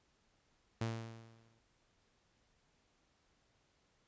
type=tone with exponential decay; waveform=sawtooth; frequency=113.7 Hz; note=A#2; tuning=43 cents flat; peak=-30 dBFS; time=0.81-1.6 s; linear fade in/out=5 ms; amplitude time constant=170 ms; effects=pink hiss -75 dBFS RMS until 4.07 s + resampled to 16000 Hz